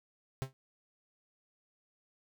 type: tone with exponential decay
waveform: 45% pulse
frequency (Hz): 132.7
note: C3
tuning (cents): +25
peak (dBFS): -29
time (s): 0.42-0.53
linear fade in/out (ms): 0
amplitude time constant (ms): 22
effects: none